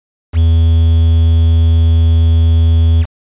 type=tone with quantisation; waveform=triangle; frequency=82.2 Hz; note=E2; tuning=4 cents flat; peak=-4 dBFS; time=0.33-3.06 s; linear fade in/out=50 ms; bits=5; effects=resampled to 8000 Hz